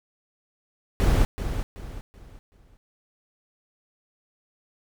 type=noise with echo; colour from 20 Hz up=brown; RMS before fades=-19 dBFS; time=1-1.25 s; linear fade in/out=0 ms; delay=380 ms; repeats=4; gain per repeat=-9 dB; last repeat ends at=2.77 s; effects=none